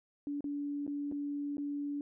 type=tone with dropouts; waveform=sine; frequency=287.6 Hz; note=D4; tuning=36 cents flat; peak=-34 dBFS; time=0.27-2.01 s; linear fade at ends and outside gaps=1 ms; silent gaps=0.407-0.442 / 0.866-0.877 / 1.115-1.122 / 1.57-1.581 s; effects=none